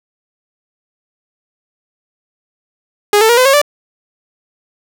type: tone with pitch steps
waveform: sawtooth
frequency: 413.2 / 442.9 / 474.6 / 508.7 / 545.2 / 584.4 Hz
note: G#4 / A4 / A#4 / C5 / C#5 / D5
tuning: -9 / +11 / +31 / -49 / -29 / -9 cents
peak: -3 dBFS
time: 3.13-3.616 s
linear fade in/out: 2 ms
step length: 81 ms
effects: none